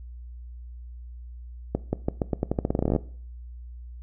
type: accelerating click train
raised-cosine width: 2 ms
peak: -10 dBFS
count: 20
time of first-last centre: 1.75-2.962 s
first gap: 180 ms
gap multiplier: 0.86
effects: noise-tail reverb RT60 0.5 s tail -19 dB re dry + added 60 Hz sine -38 dBFS peak until 4.02 s